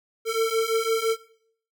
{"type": "beating tone pair", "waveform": "square", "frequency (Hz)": [446, 451.9], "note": ["A4", "A4"], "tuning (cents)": [23, 46], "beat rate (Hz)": 5.9, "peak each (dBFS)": [-26, -24], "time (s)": [0.25, 1.17], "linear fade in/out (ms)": 50, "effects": ["noise-tail reverb RT60 0.6 s tail -19 dB re dry"]}